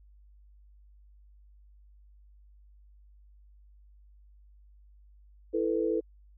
sine chord, E suspended fourth, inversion none, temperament equal, 329.6 / 440 / 493.9 Hz, E4 / A4 / B4, 0 / 0 / 0 cents, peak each -30 / -29 / -32 dBFS, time 5.53-6.01 s, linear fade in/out 20 ms, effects added 50 Hz sine -54 dBFS peak until 6.37 s

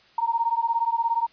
sine beating tone pair, 918 / 935 Hz, A#5 / A#5, -27 / +5 cents, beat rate 17 Hz, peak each -24 dBFS, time 0.18-1.27 s, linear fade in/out 5 ms, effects white hiss -56 dBFS RMS until 1.32 s + resampled to 11025 Hz

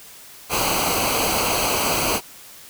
pink noise with comb filter, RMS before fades -21 dBFS, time 0.49-2.21 s, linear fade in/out 50 ms, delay 0.56 ms, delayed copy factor -0.75, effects white hiss -43 dBFS RMS until 2.69 s

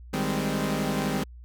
sawtooth chord, Ab major seventh, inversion second, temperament equal with one note detuned, 155.56 / 196 / 207.7 / 258.9 Hz, Eb3 / G3 / Ab3 / C4, 0 / 0 / 0 / -18 cents, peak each -27 dBFS, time 0.13-1.24 s, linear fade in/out 10 ms, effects added 60 Hz sine -42 dBFS peak until 1.44 s

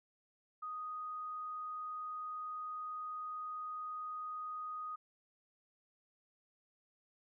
sine tone, 1244.5 Hz, D#6, in tune, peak -40 dBFS, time 0.62-4.96 s, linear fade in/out 10 ms, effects none

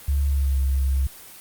sine tone with pitch glide, 70.3 to 67.32 Hz, C#2 to C2, +25 to +50 cents, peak -18 dBFS, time 0.08-1.07 s, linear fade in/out 5 ms, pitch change -75 cents, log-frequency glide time 0.27-0.59 s, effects white hiss -43 dBFS RMS until 1.4 s + Opus 32 kbps

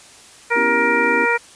harmonic tone, 471.1 Hz, A#4, 18 cents sharp, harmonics 1 / 2 / 3 / 4 / 5, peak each -21 / -21 / -21 / -21 / -21 dBFS, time 0.5-1.38 s, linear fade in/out 20 ms
sine chord, C# half-diminished seventh, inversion third, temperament equal, 246.9 / 277.2 / 329.6 / 392 Hz, B3 / C#4 / E4 / G4, 0 / 0 / 0 / 0 cents, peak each -27 dBFS, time 0.55-1.26 s, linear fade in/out 20 ms
effects white hiss -44 dBFS RMS until 1.55 s + resampled to 22050 Hz

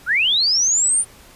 sine linear sweep, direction up, 1318.5 to 9380 Hz, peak -14 dBFS, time 0.06-1.05 s, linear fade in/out 50 ms, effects pink hiss -46 dBFS RMS until 1.35 s + resampled to 32000 Hz

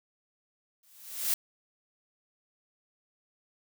blue noise with exponential growth, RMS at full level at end -25 dBFS, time 0.83-1.34 s, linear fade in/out 2 ms, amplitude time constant 110 ms, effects none

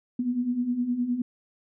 sine beating tone pair, 237.8 / 247.5 Hz, A#3 / B3, +35 / +4 cents, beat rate 9.7 Hz, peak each -31 / -25 dBFS, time 0.19-1.22 s, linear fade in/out 5 ms, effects none

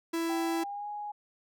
45% pulse tone, 331.7 Hz, E4, 11 cents sharp, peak -29 dBFS, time 0.13-0.64 s, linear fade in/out 10 ms
sine tone with pitch glide, 779 to 830.1 Hz, G5 to G#5, -11 to -1 cents, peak -35 dBFS, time 0.29-1.12 s, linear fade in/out 10 ms, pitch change +110 cents, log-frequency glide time 0.46-0.88 s
effects none

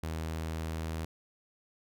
sawtooth tone, 80.3 Hz, E2, 45 cents flat, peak -30 dBFS, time 0.03-1.05 s, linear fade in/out 5 ms, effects none

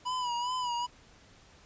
square tone with vibrato, 982 Hz, B5, 10 cents flat, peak -31 dBFS, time 0.05-0.87 s, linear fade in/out 20 ms, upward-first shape sine, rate 2.5 Hz, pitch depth 59 cents each way, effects pink hiss -58 dBFS RMS until 1.65 s + resampled to 16000 Hz

